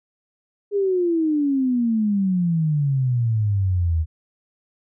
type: exponential sweep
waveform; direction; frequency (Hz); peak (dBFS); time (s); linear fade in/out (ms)
sine; down; 413.3 to 77.78; -17; 0.71-4.06; 50
effects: none